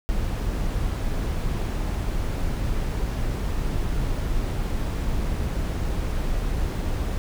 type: noise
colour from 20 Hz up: brown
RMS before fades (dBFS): -25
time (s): 0.09-7.18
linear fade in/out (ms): 0
effects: none